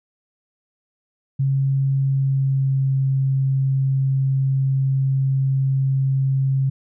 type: tone with pitch glide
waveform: sine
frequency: 136.1 to 134.61 Hz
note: C#3 to C3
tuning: -31 to +50 cents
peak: -16 dBFS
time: 1.39-6.7 s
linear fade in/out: 10 ms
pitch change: -19 cents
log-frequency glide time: 1.98-2.94 s
effects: none